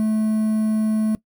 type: tone with quantisation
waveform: triangle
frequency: 217 Hz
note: A3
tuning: 24 cents flat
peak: -15 dBFS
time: 0-1.15 s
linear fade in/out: 0 ms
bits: 7
effects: noise-tail reverb RT60 0.1 s tail -18 dB re dry